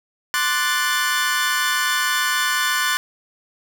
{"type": "chord", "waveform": "sawtooth", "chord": "D dominant seventh", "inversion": "third", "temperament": "equal", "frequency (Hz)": [1046.5, 1174.7, 1480, 1760], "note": ["C6", "D6", "F#6", "A6"], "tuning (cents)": [0, 0, 0, 0], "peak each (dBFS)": [-22, -23, -19, -19], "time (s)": [0.34, 2.97], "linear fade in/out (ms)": 0, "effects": []}